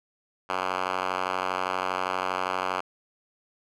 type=tone with band-pass filter; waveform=5% pulse; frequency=92.5 Hz; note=F#2; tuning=in tune; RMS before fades=-29 dBFS; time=0.49-2.81 s; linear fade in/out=10 ms; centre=1400 Hz; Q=1.2; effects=none